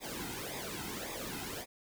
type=noise with flanger; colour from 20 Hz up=pink; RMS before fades=-41 dBFS; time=0-1.66 s; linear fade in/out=50 ms; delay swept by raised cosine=0.68 to 1.78 ms; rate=1.8 Hz; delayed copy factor=-0.75; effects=none